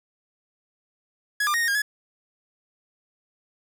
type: tone with pitch steps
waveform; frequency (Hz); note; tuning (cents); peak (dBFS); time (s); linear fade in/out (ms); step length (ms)
45% pulse; 1677 / 1197 / 1866 / 1851 / 1620 / 1697; G#6 / D6 / A#6 / A#6 / G#6 / G#6; +16 / +33 / +1 / -13 / -43 / +37; -21; 1.4-1.82; 5; 70
effects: none